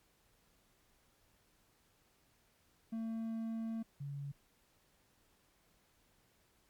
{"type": "tone pair in turn", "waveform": ["triangle", "sine"], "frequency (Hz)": [225.3, 141.25], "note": ["A3", "C#3"], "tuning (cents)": [41, 33], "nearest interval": "minor sixth", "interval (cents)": 808, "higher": "first", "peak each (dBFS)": [-35, -40], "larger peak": "first", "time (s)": [[2.92, 3.83], [4, 4.32]], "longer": "first", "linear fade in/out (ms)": 10, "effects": ["pink hiss -72 dBFS RMS until 6.69 s", "MP3 96 kbps"]}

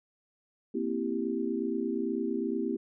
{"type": "chord", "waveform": "sine", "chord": "C dominant seventh", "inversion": "third", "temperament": "equal", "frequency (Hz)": [233.1, 261.6, 329.6, 392], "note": ["Bb3", "C4", "E4", "G4"], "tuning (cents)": [0, 0, 0, 0], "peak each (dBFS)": -34, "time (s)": [0.74, 2.77], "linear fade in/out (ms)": 10, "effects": []}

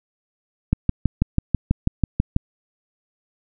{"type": "click train", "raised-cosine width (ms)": 5, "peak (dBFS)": -4, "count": 11, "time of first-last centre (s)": [0.73, 2.364], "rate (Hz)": 6.12, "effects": []}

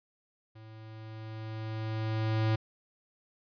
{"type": "tone with level ramp", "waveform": "square", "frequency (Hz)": 110, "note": "A2", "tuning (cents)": 0, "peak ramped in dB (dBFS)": [-49, -25], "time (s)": [0.55, 2.56], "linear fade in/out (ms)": 10, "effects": ["resampled to 11025 Hz"]}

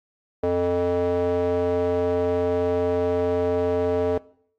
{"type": "tone with band-pass filter", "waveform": "square", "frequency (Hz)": 88, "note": "F2", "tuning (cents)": 14, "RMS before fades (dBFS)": -22, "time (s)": [0.43, 4.18], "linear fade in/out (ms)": 5, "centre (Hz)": 510, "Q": 4.4, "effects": ["noise-tail reverb RT60 0.6 s tail -21 dB re dry", "AAC 48 kbps"]}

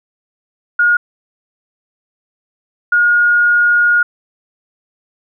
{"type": "tone bursts at uneven times", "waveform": "sine", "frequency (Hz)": 1433, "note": "F6", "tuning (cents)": 44, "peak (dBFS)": -8, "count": 2, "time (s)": [[0.79, 0.97], [2.92, 4.03]], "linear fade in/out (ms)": 5, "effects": []}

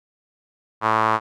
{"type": "tone with band-pass filter", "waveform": "sawtooth", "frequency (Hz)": 110, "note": "A2", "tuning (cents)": 0, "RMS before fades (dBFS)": -19, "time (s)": [0.81, 1.2], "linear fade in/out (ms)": 50, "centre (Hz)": 1100, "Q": 3.5, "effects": []}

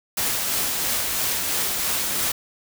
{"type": "noise with tremolo", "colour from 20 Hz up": "white", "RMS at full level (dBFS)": -23, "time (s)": [0.17, 2.32], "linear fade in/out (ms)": 5, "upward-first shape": "sine", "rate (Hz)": 3, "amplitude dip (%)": 25, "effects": []}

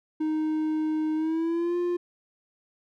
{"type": "tone with pitch glide", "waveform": "triangle", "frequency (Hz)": [311.1, 351.2], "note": ["D#4", "F4"], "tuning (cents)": [0, 10], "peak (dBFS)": -22, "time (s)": [0.2, 1.97], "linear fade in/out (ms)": 10, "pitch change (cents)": 210, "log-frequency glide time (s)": [1.15, 1.77], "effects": []}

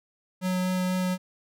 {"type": "tone with vibrato", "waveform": "square", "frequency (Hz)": 183.8, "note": "F#3", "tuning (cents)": -11, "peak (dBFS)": -25, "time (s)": [0.41, 1.18], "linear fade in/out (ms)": 50, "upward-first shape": "sine", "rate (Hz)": 4.1, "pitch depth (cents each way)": 8, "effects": []}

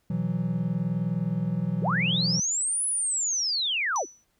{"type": "chord", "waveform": "triangle", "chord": "B suspended fourth", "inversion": "none", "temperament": "equal with one note detuned", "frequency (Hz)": [123.47, 164.81, 184.36], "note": ["B2", "E3", "F#3"], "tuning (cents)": [0, 0, -6], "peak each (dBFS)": [-30, -26, -27], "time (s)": [0.1, 2.4], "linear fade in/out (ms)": 5}
{"type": "linear two-way sweep", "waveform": "sine", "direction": "up then down", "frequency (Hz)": [234.3, 10270, 234.3], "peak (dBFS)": -24, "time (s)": [1.81, 4.06], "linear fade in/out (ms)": 50, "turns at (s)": 2.86}
{"type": "tone with exponential decay", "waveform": "sine", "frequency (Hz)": 5950, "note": "F#8", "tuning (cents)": 9, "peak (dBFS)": -26, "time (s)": [3.96, 4.24], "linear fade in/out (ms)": 0, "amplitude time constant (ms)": 60}
{"effects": ["pink hiss -71 dBFS RMS until 4.39 s"]}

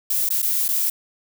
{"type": "noise with dropouts", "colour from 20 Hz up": "violet", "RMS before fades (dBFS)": -21, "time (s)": [0.1, 0.9], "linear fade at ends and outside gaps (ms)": 5, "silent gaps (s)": [[0.291, 0.303], [0.42, 0.426], [0.682, 0.687]], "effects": []}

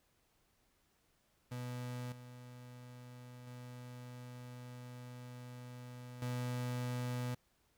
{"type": "tone with level steps", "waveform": "35% pulse", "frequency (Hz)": 123.8, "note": "B2", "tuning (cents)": 5, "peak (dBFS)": [-39, -49, -46, -35], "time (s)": [1.51, 7.35], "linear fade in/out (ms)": 10, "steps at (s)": [2.12, 3.47, 6.22], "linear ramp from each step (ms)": 2, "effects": ["pink hiss -75 dBFS RMS until 7.77 s"]}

